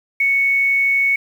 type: tone with quantisation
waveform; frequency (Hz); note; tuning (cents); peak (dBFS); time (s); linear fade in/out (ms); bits
sine; 2217; C#7; 0; -13; 0.2-1.16; 5; 7
effects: none